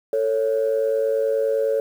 sine tone pair together, 445.3 / 555 Hz, A4 / C#5, +21 / +2 cents, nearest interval major third, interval 381 cents, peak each -20 dBFS, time 0.13-1.8 s, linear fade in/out 2 ms, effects tanh soft clip ceiling -12 dBFS + 8-bit

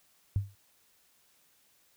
sine tone with exponential decay, 99.4 Hz, G2, 25 cents sharp, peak -22 dBFS, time 0.36-0.55 s, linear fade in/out 0 ms, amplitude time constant 41 ms, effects white hiss -67 dBFS RMS until 1.96 s

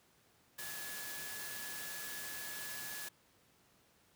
sine tone in noise, 1699 Hz, G#6, 39 cents sharp, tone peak -48 dBFS, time 0.58-3.09 s, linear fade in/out 10 ms, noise white, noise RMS -45 dBFS, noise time 0.58-3.09 s, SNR -6 dB, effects pink hiss -69 dBFS RMS until 4.15 s + high-pass 80 Hz 12 dB/octave

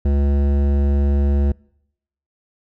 sine tone with hard clipping, 70.6 Hz, C#2, 32 cents sharp, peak -16 dBFS, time 0.05-1.52 s, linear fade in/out 5 ms, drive 14 dB, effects noise-tail reverb RT60 0.8 s tail -26 dB re dry

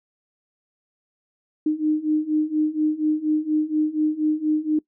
sine beating tone pair, 304.7 / 308.9 Hz, D#4 / D#4, -36 / -12 cents, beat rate 4.2 Hz, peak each -23 / -21 dBFS, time 1.66-4.79 s, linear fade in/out 5 ms, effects noise-tail reverb RT60 0.1 s tail -22 dB re dry

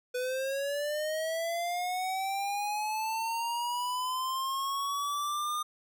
square linear sweep, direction up, 493.9 to 1220 Hz, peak -31 dBFS, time 0.14-5.63 s, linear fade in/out 10 ms, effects none

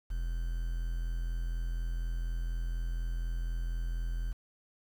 triangle tone with quantisation, 42.06 Hz, E1, 36 cents sharp, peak -29 dBFS, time 0.1-4.33 s, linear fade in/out 10 ms, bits 9, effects none

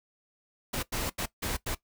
pink noise bursts at uneven times, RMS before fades -32 dBFS, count 5, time 0.73-0.83 / 0.92-1.1 / 1.18-1.26 / 1.42-1.57 / 1.66-1.75 s, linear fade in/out 10 ms, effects noise-tail reverb RT60 0.1 s tail -17 dB re dry

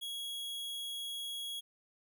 45% pulse tone, 3322 Hz, G#7, in tune, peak -38 dBFS, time 0.01-1.61 s, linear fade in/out 20 ms, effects none

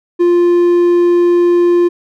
triangle tone, 349.2 Hz, F4, in tune, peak -5 dBFS, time 0.19-1.89 s, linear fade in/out 20 ms, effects none

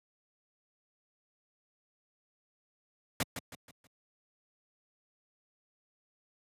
pink noise with echo, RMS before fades -30 dBFS, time 3.2-3.23 s, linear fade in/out 2 ms, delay 160 ms, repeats 4, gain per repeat -8 dB, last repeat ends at 3.87 s, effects high-pass 100 Hz 12 dB/octave + resampled to 32000 Hz

